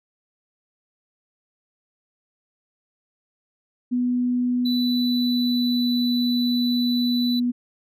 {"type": "tone with pitch glide", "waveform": "sine", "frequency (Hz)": [246.9, 244.2], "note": ["B3", "B3"], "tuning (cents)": [0, -19], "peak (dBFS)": -19, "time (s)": [3.91, 7.52], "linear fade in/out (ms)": 20, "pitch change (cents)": -19, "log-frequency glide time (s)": [4.68, 5.95]}
{"type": "tone", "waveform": "triangle", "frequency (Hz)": 3976, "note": "B7", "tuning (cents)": 11, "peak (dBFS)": -25, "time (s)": [4.65, 7.4], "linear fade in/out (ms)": 10}
{"effects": []}